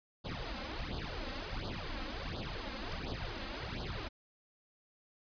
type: noise with flanger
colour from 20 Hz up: pink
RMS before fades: -40 dBFS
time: 0.24-4.09 s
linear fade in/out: 20 ms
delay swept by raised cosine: 0.22 to 3.82 ms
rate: 1.4 Hz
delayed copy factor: +0.9
effects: resampled to 11025 Hz